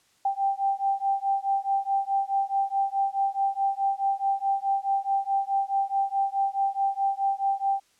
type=beating tone pair; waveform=sine; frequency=784 / 788.7 Hz; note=G5 / G5; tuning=0 / +10 cents; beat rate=4.7 Hz; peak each=-26 dBFS; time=0.25-7.8 s; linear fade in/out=5 ms; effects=white hiss -64 dBFS RMS until 7.99 s + low-pass 9000 Hz 12 dB/octave